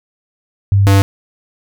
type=tone pair in turn; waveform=sine / square; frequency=99.2 / 98.34 Hz; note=G2 / G2; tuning=+21 / +6 cents; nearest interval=unison; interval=15 cents; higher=first; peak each=-7 dBFS; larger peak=neither; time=0.72-0.87 / 0.87-1.02 s; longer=neither; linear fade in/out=0 ms; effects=none